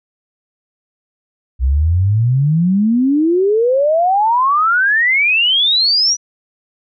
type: exponential sweep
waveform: sine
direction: up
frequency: 61.3 to 5920 Hz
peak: -10 dBFS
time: 1.59-6.17 s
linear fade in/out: 50 ms
effects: none